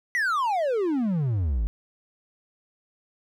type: exponential sweep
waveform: triangle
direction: down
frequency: 2013 to 48.6 Hz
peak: -20 dBFS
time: 0.15-1.67 s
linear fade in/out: 0 ms
effects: none